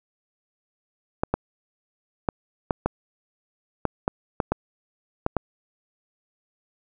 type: clicks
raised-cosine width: 1 ms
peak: -7 dBFS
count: 11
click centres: 1.235 / 1.34 / 2.288 / 2.708 / 2.86 / 3.853 / 4.079 / 4.402 / 4.52 / 5.264 / 5.367 s
effects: none